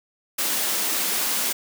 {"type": "high-pass noise", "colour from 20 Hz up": "white", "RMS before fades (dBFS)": -24, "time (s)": [0.38, 1.53], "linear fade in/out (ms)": 10, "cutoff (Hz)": 180, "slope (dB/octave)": 96, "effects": []}